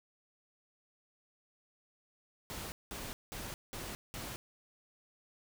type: noise bursts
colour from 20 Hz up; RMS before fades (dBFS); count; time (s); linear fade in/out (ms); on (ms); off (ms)
pink; -43; 5; 2.5-4.36; 0; 220; 190
effects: none